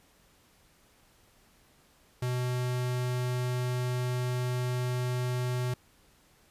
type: tone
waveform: square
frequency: 124.8 Hz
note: B2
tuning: 19 cents sharp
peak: -29 dBFS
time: 2.22-5.74 s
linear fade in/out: 5 ms
effects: pink hiss -63 dBFS RMS until 6.5 s + resampled to 32000 Hz